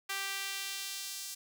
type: tone with high-pass filter sweep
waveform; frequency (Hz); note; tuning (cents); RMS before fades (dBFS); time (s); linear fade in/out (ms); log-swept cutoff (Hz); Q
sawtooth; 392; G4; 0; -39; 0.09-1.35; 10; 1600 to 5700; 0.95
effects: none